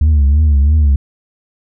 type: tone with vibrato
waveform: sine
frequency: 73.4 Hz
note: D2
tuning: in tune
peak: -4 dBFS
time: 0.01-0.96 s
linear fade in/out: 5 ms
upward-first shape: triangle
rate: 3 Hz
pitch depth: 130 cents each way
effects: tanh soft clip ceiling -6 dBFS